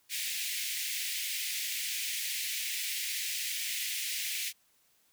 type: high-pass noise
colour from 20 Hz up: pink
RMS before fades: -35 dBFS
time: 0.09-4.53 s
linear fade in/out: 50 ms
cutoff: 2000 Hz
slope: 48 dB/octave
effects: white hiss -69 dBFS RMS until 5.12 s